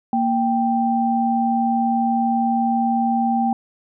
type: tone pair together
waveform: sine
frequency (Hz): 233.1 / 785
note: A#3 / G5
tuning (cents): 0 / +2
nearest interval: octave + major sixth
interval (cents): 2102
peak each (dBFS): -19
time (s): 0.13-3.53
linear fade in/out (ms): 2
effects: none